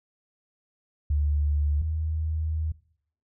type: tone pair in turn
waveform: sine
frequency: 73.42 / 78.79 Hz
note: D2 / D#2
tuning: 0 / +22 cents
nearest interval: minor second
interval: 122 cents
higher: second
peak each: -21 / -25 dBFS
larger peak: first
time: 1.1-1.82 / 1.82-2.72 s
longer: second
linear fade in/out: 5 ms
effects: noise-tail reverb RT60 0.6 s tail -20 dB re dry